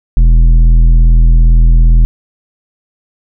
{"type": "tone with tanh clipping", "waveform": "sine", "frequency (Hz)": 41.2, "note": "E1", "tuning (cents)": 0, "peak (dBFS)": -4, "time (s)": [0.17, 2.05], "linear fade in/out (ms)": 0, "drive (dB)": 9, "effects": []}